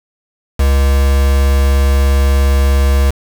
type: tone with quantisation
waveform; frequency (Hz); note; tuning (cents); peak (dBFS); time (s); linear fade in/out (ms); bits
triangle; 68.5; C#2; -20; -6; 0.59-3.11; 10; 3
effects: none